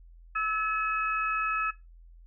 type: tone cluster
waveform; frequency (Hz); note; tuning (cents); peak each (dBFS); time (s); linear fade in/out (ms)
sine; 1303 / 1706 / 2562; E6 / G#6 / E7; -20 / +46 / -50; -28 / -32 / -34; 0.35-1.71; 10
effects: noise-tail reverb RT60 0.2 s tail -17 dB re dry + added 42 Hz sine -49 dBFS peak until 2.26 s

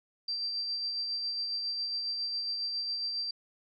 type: tone with tremolo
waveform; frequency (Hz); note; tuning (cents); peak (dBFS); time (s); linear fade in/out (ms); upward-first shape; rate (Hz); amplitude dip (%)
sine; 4699; D8; 0; -30; 0.28-3.31; 5; sine; 7.3; 30
effects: none

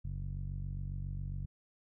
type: tone with low-pass filter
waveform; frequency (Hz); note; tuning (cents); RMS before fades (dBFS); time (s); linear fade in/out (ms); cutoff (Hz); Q
sawtooth; 47.33; F#1; +40; -39; 0.04-1.46; 10; 130; 3.1
effects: none

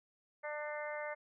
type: harmonic tone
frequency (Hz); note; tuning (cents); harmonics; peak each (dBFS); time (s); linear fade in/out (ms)
298.7; D4; +29; 2 / 3 / 4 / 5 / 6 / 7; -41 / -47 / -50 / -49 / -48 / -47; 0.43-1.15; 20
effects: none

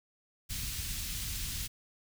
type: band-stop noise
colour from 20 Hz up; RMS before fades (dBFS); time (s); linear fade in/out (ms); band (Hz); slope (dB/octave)
pink; -37; 0.49-1.68; 20; 110 to 3100; 12
effects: none

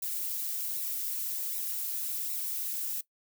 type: noise with flanger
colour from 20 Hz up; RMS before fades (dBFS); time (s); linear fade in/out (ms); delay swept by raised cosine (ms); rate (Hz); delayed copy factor
violet; -34; 0.02-3.01; 5; 0.63 to 5.33; 1.3; -0.65
effects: noise-tail reverb RT60 0.1 s tail -19 dB re dry

